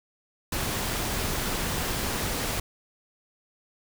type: noise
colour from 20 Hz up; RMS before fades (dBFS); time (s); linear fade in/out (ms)
pink; -29; 0.52-2.6; 5
effects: none